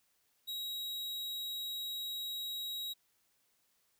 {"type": "tone", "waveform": "45% pulse", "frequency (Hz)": 3830, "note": "A#7", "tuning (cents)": 46, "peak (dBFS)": -38, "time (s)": [0.47, 2.94], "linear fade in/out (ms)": 20, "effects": ["white hiss -75 dBFS RMS until 3.99 s"]}